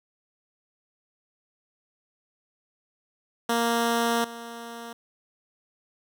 10% pulse tone with level steps, 233.1 Hz, A#3, in tune, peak -14 / -29 dBFS, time 3.49-4.93 s, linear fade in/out 5 ms, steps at 4.24 s, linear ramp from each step 5 ms, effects none

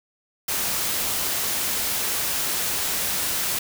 white noise, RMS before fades -25 dBFS, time 0.48-3.59 s, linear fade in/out 5 ms, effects none

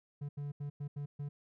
triangle tone bursts at uneven times, 144 Hz, D3, 34 cents flat, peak -35 dBFS, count 6, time 0.21-0.29 / 0.37-0.52 / 0.6-0.7 / 0.8-0.88 / 0.96-1.06 / 1.19-1.29 s, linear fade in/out 10 ms, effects none

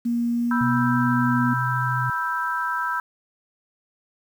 sine tone with pitch glide, 236.3 to 243.6 Hz, A#3 to B3, +24 to -24 cents, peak -20 dBFS, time 0.05-1.54 s, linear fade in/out 10 ms, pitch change +52 cents, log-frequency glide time 0.31-0.94 s
sine chord, E minor, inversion second, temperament equal with one note detuned, 980.4 / 1318.5 / 1568 Hz, B5 / E6 / G6, -13 / 0 / 0 cents, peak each -27 dBFS, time 0.51-3 s, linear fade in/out 2 ms
sine tone with vibrato, 126.6 Hz, B2, 43 cents sharp, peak -24 dBFS, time 0.61-2.1 s, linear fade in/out 2 ms, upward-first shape sine, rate 14 Hz, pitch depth 10 cents each way
effects 8-bit

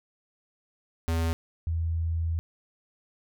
square / sine tone pair in turn, 82.41 / 82.41 Hz, E2 / E2, 0 / 0 cents, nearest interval unison, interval 0 cents, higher neither, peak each -25 / -25 dBFS, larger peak neither, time 1.08-1.33 / 1.67-2.39 s, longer second, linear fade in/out 0 ms, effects none

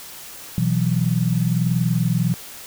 sine chord, B suspended fourth, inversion none, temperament equal, 123.47 / 164.81 / 185 Hz, B2 / E3 / F#3, 0 / 0 / 0 cents, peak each -21 / -20 / -23 dBFS, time 0.58-2.34 s, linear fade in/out 0 ms, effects white hiss -38 dBFS RMS until 2.66 s

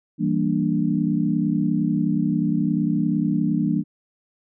sine chord, E half-diminished seventh, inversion none, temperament equal, 164.81 / 196 / 233.1 / 293.7 Hz, E3 / G3 / Bb3 / D4, 0 / 0 / 0 / 0 cents, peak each -24 dBFS, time 0.18-3.84 s, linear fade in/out 50 ms, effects none

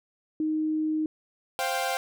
sine tone, 311.1 Hz, D#4, in tune, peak -24 dBFS, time 0.4-1.06 s, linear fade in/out 2 ms
sawtooth chord, C suspended fourth, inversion none, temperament equal with one note detuned, 525.7 / 698.5 / 784 Hz, C5 / F5 / G5, +8 / 0 / 0 cents, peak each -28 / -27 / -26 dBFS, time 1.59-1.97 s, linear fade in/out 0 ms
effects none

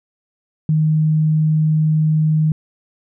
sine tone, 155.56 Hz, D#3, in tune, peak -12 dBFS, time 0.69-2.52 s, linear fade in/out 2 ms, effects none

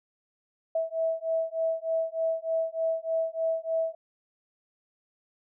sine beating tone pair, 650 / 653.3 Hz, E5 / E5, -24 / -16 cents, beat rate 3.3 Hz, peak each -29 dBFS, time 0.75-3.95 s, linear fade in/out 5 ms, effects none

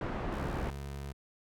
pink low-pass noise, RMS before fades -36 dBFS, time 0.01-0.7 s, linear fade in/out 2 ms, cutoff 1400 Hz, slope 12 dB/octave
25% pulse tone with pitch glide, 68.8 to 69.64 Hz, C#2 to C#2, -12 to +9 cents, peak -35 dBFS, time 0.31-1.13 s, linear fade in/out 20 ms, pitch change +21 cents, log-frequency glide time 0.42-0.48 s
effects none

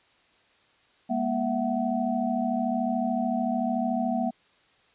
sine tone cluster, 205.4 / 239 / 667 / 748 Hz, G#3 / A#3 / E5 / F#5, -19 / +43 / +20 / +19 cents, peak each -32 / -27 / -31 / -30 dBFS, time 1.09-4.31 s, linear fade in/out 20 ms, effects white hiss -62 dBFS RMS until 4.94 s + resampled to 8000 Hz

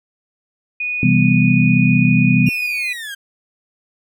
sine tone, 2475 Hz, D#7, 10 cents flat, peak -19 dBFS, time 0.8-2.93 s, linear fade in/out 5 ms
sine chord, C major seventh, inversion none, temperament equal with one note detuned, 129.61 / 164.81 / 196 / 246.9 Hz, C3 / E3 / G3 / B3, -16 / 0 / 0 / 0 cents, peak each -16 dBFS, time 1.03-2.49 s, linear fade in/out 2 ms
30% pulse linear sweep, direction down, 2800 to 1568 Hz, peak -24 dBFS, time 2.46-3.15 s, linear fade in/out 10 ms
effects none

